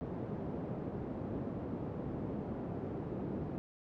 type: band-pass noise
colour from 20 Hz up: pink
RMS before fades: -40 dBFS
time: 0.01-3.58 s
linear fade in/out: 0 ms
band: 120 to 480 Hz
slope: 12 dB/octave
effects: none